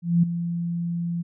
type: tone with ADSR envelope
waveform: sine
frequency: 171 Hz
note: F3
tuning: 36 cents flat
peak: -13 dBFS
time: 0.02-1.23 s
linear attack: 210 ms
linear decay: 8 ms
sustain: -11 dB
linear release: 21 ms
effects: none